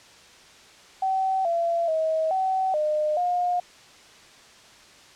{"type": "tone with pitch steps", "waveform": "sine", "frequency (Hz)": [764, 678, 637, 759, 608, 713], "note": ["G5", "E5", "D#5", "F#5", "D#5", "F5"], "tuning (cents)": [-45, 49, 41, 44, -40, 36], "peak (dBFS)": -21, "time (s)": [1.02, 3.6], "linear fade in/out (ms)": 5, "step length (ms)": 430, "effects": ["white hiss -50 dBFS RMS until 5.15 s", "low-pass 6000 Hz 12 dB/octave"]}